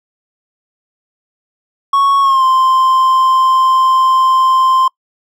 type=tone with pitch glide; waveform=triangle; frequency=1107 to 1044.9 Hz; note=C#6 to C6; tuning=-3 to -3 cents; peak=-6 dBFS; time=1.93-4.88 s; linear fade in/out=5 ms; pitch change=-100 cents; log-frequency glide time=2.21-2.44 s; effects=noise-tail reverb RT60 0.1 s tail -26 dB re dry

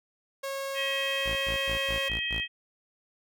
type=tone; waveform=sawtooth; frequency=546 Hz; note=C#5; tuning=26 cents flat; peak=-28 dBFS; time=0.43-2.09 s; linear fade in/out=10 ms
type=harmonic tone; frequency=637 Hz; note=D#5; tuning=41 cents sharp; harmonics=3 / 4 / 5; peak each=-34 / -33 / -32 dBFS; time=0.74-2.48 s; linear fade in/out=50 ms
type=tone bursts; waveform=sawtooth; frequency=55.8 Hz; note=A1; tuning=25 cents sharp; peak=-30 dBFS; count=6; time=1.25-2.41 s; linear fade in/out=20 ms; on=110 ms; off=100 ms
effects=none

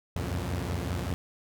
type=tone cluster; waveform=sawtooth; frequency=67.8 / 86.4 / 91.6 / 117 / 143.4 Hz; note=C#2 / F2 / F#2 / A#2 / D3; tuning=-38 / -18 / -17 / +7 / -41 cents; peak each=-33 / -30 / -31 / -34 / -38 dBFS; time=0.16-1.14 s; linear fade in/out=0 ms; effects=none

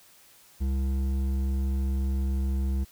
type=tone with hard clipping; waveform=sine; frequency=66.8 Hz; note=C2; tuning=36 cents sharp; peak=-26 dBFS; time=0.6-2.85 s; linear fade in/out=20 ms; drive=9 dB; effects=white hiss -56 dBFS RMS until 2.91 s

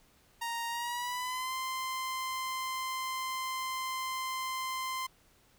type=tone with pitch glide; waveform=sawtooth; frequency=932.3 to 1040.4 Hz; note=A#5 to C6; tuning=0 to -10 cents; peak=-30 dBFS; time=0.41-5.07 s; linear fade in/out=10 ms; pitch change=+190 cents; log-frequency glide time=0.69-1.54 s; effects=pink hiss -65 dBFS RMS until 5.58 s

